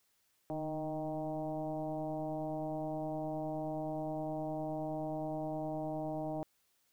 sine tone with frequency modulation, 466.2 Hz, A#4, in tune, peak -35 dBFS, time 0.5-6.43 s, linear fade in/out 0 ms, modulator 157 Hz, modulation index 2.1, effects white hiss -75 dBFS RMS until 6.92 s

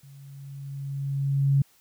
sine tone with level ramp, 138.59 Hz, C#3, in tune, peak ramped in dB -46 to -16 dBFS, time 0.03-1.62 s, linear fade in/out 5 ms, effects white hiss -61 dBFS RMS until 1.8 s

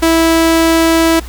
sawtooth tone, 328 Hz, E4, 9 cents flat, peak -4 dBFS, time 0.02-1.2 s, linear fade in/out 10 ms, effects added 60 Hz sine -25 dBFS peak until 1.28 s + pink hiss -35 dBFS RMS until 1.28 s

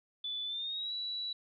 sine tone with pitch glide, 3481 to 3930 Hz, A7 to B7, -19 to -9 cents, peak -35 dBFS, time 0.24-1.33 s, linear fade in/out 5 ms, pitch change +210 cents, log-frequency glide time 0.45-0.93 s, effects none

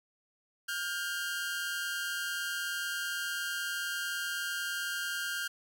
sawtooth tone pair together, 1419.9 / 1589 Hz, F6 / G6, +28 / +23 cents, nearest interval major second, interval 195 cents, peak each -33 / -32 dBFS, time 0.68-5.48 s, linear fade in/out 10 ms, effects none

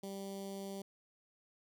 15% pulse tone with notch filter, 196 Hz, G3, in tune, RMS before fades -44 dBFS, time 0.03-0.82 s, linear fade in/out 5 ms, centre 1600 Hz, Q 0.5, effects none

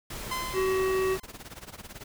pink noise, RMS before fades -38 dBFS, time 0.1-1.2 s, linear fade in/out 5 ms
sawtooth tone with exponential decay, 1030 Hz, C6, 28 cents flat, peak -25 dBFS, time 0.31-1.46 s, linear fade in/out 5 ms, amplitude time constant 250 ms
harmonic tone, 378.4 Hz, F#4, 39 cents sharp, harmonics 1 / 3 / 5 / 7, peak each -24 / -34 / -38 / -41 dBFS, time 0.53-1.18 s, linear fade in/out 50 ms
pink noise with tremolo, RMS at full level -41 dBFS, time 1.23-2.04 s, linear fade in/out 5 ms, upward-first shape sine, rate 18 Hz, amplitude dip 85%
effects none

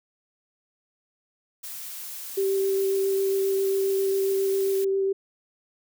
blue noise, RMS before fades -37 dBFS, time 1.63-4.85 s, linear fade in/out 10 ms
sine tone with vibrato, 388.9 Hz, G4, 14 cents flat, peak -21 dBFS, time 2.37-5.13 s, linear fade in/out 10 ms, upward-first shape sine, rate 7.4 Hz, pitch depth 10 cents each way
effects none

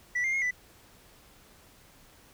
sine tone with pitch steps, 1962 / 2106 / 2150 / 1986 Hz, B6 / C7 / C7 / B6, -12 / +11 / +47 / +9 cents, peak -23 dBFS, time 0.15-0.51 s, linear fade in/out 10 ms, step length 90 ms, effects tanh soft clip ceiling -25 dBFS + pink hiss -57 dBFS RMS until 2.33 s

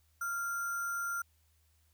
sine tone with sample-and-hold, 1391 Hz, F6, 7 cents flat, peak -33 dBFS, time 0.21-1.22 s, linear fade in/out 5 ms, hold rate 7350 Hz, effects added 78 Hz sine -68 dBFS peak until 1.93 s + white hiss -74 dBFS RMS until 1.93 s

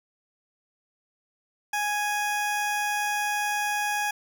20% pulse tone, 830.6 Hz, G#5, in tune, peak -20 dBFS, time 1.73-4.11 s, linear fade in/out 5 ms, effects none

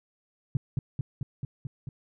sine tone with echo, 133.2 Hz, C3, 31 cents sharp, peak -21 dBFS, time 0.55-0.57 s, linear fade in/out 2 ms, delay 220 ms, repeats 6, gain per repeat -2 dB, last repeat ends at 1.89 s, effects none

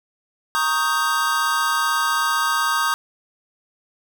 square chord, Eb dominant seventh, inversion second, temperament equal, 932.3 / 1108.7 / 1244.5 / 1568 Hz, Bb5 / Db6 / Eb6 / G6, 0 / 0 / 0 / 0 cents, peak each -27 / -26 / -23 / -24 dBFS, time 0.55-2.94 s, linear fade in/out 0 ms, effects none

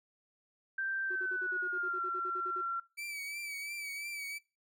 sine tone with pitch glide, 1568 to 1365 Hz, G6 to F6, 0 to -40 cents, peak -32 dBFS, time 0.78-2.8 s, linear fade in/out 5 ms, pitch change -240 cents, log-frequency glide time 1.05-2.03 s
triangle tone bursts, 367.4 Hz, F#4, 12 cents flat, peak -40 dBFS, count 15, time 1.1-2.616 s, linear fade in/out 10 ms, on 60 ms, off 44 ms
40% pulse tone with vibrato, 2299 Hz, D7, 37 cents flat, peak -38 dBFS, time 2.97-4.39 s, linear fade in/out 20 ms, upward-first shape triangle, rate 2.9 Hz, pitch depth 55 cents each way
effects noise-tail reverb RT60 0.3 s tail -23 dB re dry

